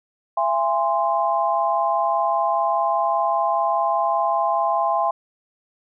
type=tone cluster; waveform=sine; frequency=674 / 819 / 1043 Hz; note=E5 / G#5 / C6; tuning=+38 / -24 / -6 cents; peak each=-22 dBFS; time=0.37-5.11 s; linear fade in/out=5 ms; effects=none